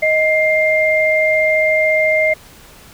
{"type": "tone pair together", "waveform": "sine", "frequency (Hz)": [626.1, 2106], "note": ["D#5", "C7"], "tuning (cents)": [11, 11], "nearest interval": "octave + major sixth", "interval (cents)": 2100, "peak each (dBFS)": -14, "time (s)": [0.02, 2.34], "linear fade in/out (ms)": 10, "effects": ["pink hiss -42 dBFS RMS until 2.93 s"]}